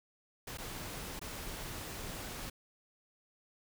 pink noise with dropouts, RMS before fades -43 dBFS, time 0.47-2.5 s, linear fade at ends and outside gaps 5 ms, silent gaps 0.574-0.583 / 1.194-1.214 s, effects none

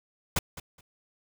pink noise with echo, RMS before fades -25 dBFS, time 0.36-0.39 s, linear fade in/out 5 ms, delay 210 ms, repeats 2, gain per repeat -15 dB, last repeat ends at 0.81 s, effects none

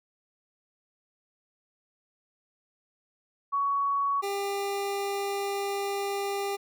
sine / 25% pulse tone pair in turn, 1120 / 399.2 Hz, C#6 / G4, +18 / +32 cents, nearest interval octave + tritone, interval 1786 cents, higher first, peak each -24 / -25 dBFS, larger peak first, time 3.52-4.22 / 4.22-6.57 s, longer second, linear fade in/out 20 ms, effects none

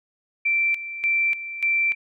sine tone with tremolo, 2345 Hz, D7, 3 cents flat, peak -18 dBFS, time 0.45-1.95 s, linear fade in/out 10 ms, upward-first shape square, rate 1.7 Hz, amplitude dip 75%, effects none

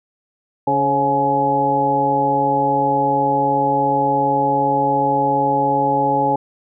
harmonic tone with a mistuned harmonic, 140.9 Hz, C#3, 29 cents sharp, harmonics 1 / 2 / 3 / 4 / 5 / 6, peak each -27 / -23 / -25 / -22 / -28 / -16 dBFS, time 0.67-6.36 s, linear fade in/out 5 ms, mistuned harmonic 4, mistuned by -54 cents, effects none

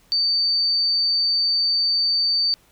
sine tone, 4586 Hz, D8, 42 cents flat, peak -17 dBFS, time 0.12-2.54 s, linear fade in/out 0 ms, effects pink hiss -57 dBFS RMS until 2.71 s

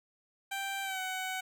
15% pulse tone with pitch glide, 784 to 749.9 Hz, G5 to F#5, 0 to +23 cents, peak -28 dBFS, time 0.51-1.41 s, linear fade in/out 10 ms, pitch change -77 cents, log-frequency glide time 0.83-1 s, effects none

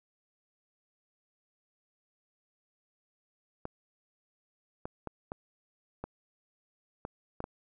clicks, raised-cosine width 1 ms, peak -23 dBFS, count 8, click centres 3.654 / 4.855 / 5.073 / 5.319 / 6.04 / 7.051 / 7.404 / 7.441 s, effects none

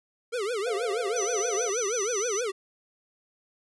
square tone with vibrato, 440 Hz, A4, in tune, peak -28 dBFS, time 0.32-2.52 s, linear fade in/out 20 ms, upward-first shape triangle, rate 6.3 Hz, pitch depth 270 cents each way
triangle chord, F major, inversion first, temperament equal, 440 / 523.3 / 698.5 Hz, A4 / C5 / F5, 0 / 0 / 0 cents, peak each -36 / -37 / -34 dBFS, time 0.66-1.7 s, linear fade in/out 10 ms
sine tone with tremolo, 5990 Hz, F#8, 20 cents sharp, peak -29 dBFS, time 1.16-2.41 s, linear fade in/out 5 ms, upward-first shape sine, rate 5.1 Hz, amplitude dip 30%
effects resampled to 24000 Hz

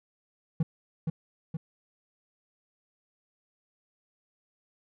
triangle tone with echo, 160.8 Hz, E3, 43 cents flat, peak -20 dBFS, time 0.6-0.63 s, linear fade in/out 5 ms, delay 470 ms, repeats 2, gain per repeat -4 dB, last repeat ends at 1.57 s, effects none

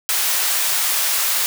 white high-pass noise, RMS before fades -19 dBFS, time 0.09-1.46 s, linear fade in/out 0 ms, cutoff 770 Hz, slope 12 dB/octave, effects none

